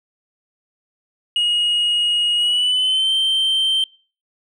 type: tone with pitch glide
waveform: sine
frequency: 2882 to 3125 Hz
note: F#7 to G7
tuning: -46 to -6 cents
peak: -12 dBFS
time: 1.36-3.84 s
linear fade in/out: 2 ms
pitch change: +140 cents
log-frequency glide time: 2.36-3.13 s
effects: noise-tail reverb RT60 0.4 s tail -26 dB re dry + tanh soft clip ceiling -14 dBFS